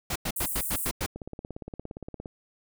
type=noise bursts; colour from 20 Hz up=pink; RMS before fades=-30 dBFS; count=7; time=0.1-1.063 s; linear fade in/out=5 ms; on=57 ms; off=94 ms
type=high-pass noise; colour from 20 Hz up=pink; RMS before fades=-32 dBFS; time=0.36-0.9 s; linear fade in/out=5 ms; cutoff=8400 Hz; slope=48 dB/octave
type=click train; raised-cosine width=2 ms; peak=-24 dBFS; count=20; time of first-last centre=1.16-2.258 s; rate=17.3 Hz
effects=none